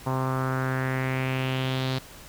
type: tone with low-pass filter sweep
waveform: sawtooth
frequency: 130.81 Hz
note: C3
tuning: in tune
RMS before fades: -27 dBFS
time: 0.06-1.99 s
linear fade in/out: 10 ms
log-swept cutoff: 990 to 4200 Hz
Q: 3.4
effects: pink hiss -46 dBFS RMS until 2.28 s